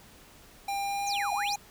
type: tone with pitch glide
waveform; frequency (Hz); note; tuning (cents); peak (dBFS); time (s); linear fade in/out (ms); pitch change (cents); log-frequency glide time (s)
square; 798 to 814.8; G5 to G#5; +31 to -33; -30; 0.68-1.56; 5; +36; 0.8-1.42
type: exponential two-way sweep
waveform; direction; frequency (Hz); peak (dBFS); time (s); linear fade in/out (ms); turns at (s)
sine; down then up; 7540 to 685 to 7540; -31; 1.06-1.56; 20; 1.33
effects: pink hiss -54 dBFS RMS until 1.7 s